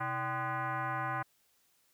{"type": "tone with frequency modulation", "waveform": "sine", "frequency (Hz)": 129.2, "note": "C3", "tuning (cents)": -21, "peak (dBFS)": -32, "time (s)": [0, 1.23], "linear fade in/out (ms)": 10, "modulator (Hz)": 452, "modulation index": 3.4, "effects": ["white hiss -71 dBFS RMS until 1.93 s"]}